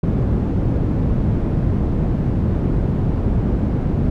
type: low-pass noise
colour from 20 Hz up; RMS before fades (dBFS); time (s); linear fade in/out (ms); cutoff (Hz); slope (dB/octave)
white; -18; 0.03-4.1; 5; 180; 12
effects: none

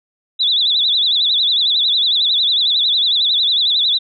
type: tone with vibrato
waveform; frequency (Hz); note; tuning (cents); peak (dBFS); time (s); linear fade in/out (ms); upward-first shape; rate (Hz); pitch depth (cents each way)
sine; 3674; A#7; -26; -12; 0.39-3.99; 20; sine; 11; 150
effects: none

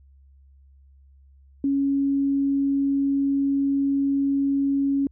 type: tone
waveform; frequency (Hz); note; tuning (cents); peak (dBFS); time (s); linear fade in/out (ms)
sine; 277.2; C#4; 0; -19; 1.64-5.07; 2
effects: added 68 Hz sine -50 dBFS peak until 5.11 s

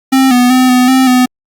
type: tone with pitch steps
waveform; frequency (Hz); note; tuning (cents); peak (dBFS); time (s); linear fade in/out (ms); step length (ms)
square; 265 / 246.7 / 255.6 / 250.8 / 261.4 / 251.5; C4 / B3 / C4 / B3 / C4 / B3; +22 / -2 / -40 / +27 / -1 / +32; -6; 0.12-1.26; 10; 190
effects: Opus 48 kbps

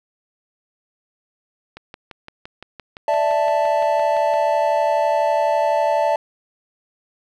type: click train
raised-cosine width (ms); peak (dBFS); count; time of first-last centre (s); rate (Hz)
0.3; -20; 16; 1.77-4.338; 5.84
type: chord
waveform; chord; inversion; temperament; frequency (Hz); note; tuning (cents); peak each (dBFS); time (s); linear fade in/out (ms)
triangle; D suspended second; none; equal; 587.3 / 659.3 / 880; D5 / E5 / A5; 0 / 0 / 0; -18; 3.08-6.16; 2
effects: none

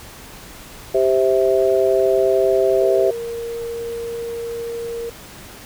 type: harmonic tone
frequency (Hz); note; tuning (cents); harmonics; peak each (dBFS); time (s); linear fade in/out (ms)
130.81; C3; 0; 3 / 4 / 5; -16 / -19 / -18; 0.94-3.11; 10
type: tone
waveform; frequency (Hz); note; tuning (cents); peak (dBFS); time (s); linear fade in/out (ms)
sine; 466.2; A#4; 0; -24; 2.81-5.1; 10
effects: pink hiss -39 dBFS RMS until 5.65 s

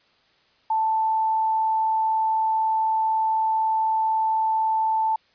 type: tone with quantisation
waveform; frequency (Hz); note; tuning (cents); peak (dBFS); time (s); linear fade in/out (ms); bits
sine; 882; A5; +4; -19; 0.7-5.16; 5; 8
effects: white hiss -61 dBFS RMS until 5.34 s + resampled to 11025 Hz

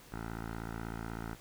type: tone with low-pass filter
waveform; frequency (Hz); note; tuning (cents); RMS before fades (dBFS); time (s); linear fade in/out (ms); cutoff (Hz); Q
10% pulse; 56.2; A1; +37; -41; 0.12-1.35; 5; 1500; 2.3
effects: pink hiss -56 dBFS RMS until 1.4 s

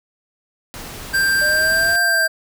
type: noise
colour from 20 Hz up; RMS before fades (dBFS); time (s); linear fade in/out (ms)
pink; -33; 0.74-1.96; 0
type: tone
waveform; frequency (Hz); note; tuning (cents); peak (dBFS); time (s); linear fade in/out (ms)
square; 1579; G6; +12; -15; 1.13-2.28; 20
type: linear two-way sweep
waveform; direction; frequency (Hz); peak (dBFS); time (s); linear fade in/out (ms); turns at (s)
sine; up then down; 594 to 698.5 to 640; -24; 1.41-2.28; 10; 2.01
effects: none

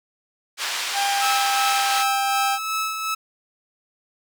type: band-pass noise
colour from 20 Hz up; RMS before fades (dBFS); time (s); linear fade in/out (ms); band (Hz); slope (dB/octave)
white; -27; 0.57-2.05; 50; 860 to 4900; 12
type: tone with pitch glide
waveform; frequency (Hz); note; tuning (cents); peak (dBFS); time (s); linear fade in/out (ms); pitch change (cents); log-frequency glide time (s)
40% pulse; 799 to 793; G5 to G5; +33 to +20; -20; 0.93-2.59; 50; -13; 1.07-1.98
type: tone with tremolo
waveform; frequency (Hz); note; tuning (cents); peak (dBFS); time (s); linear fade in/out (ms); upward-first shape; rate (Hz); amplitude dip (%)
sawtooth; 1302; E6; -22; -18; 1.21-3.15; 10; sine; 2.7; 45
effects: none

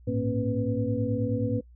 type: tone cluster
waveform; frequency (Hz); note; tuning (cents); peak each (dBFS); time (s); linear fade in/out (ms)
sine; 104.3 / 113.8 / 233.4 / 271.7 / 494.8; G#2 / A#2 / A#3 / C#4 / B4; +8 / -41 / +2 / -35 / +3; -31; 0.07-1.61; 10
effects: noise-tail reverb RT60 0.1 s tail -24 dB re dry + added 60 Hz sine -49 dBFS peak until 1.75 s

